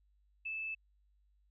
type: tone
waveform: sine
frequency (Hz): 2626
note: E7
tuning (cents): -7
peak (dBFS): -37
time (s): 0.45-0.75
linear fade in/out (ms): 10
effects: added 50 Hz sine -68 dBFS peak until 1.5 s